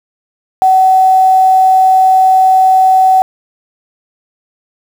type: tone with quantisation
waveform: sine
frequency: 755 Hz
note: F#5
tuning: 35 cents sharp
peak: -4 dBFS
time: 0.62-3.22 s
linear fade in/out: 0 ms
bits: 5
effects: none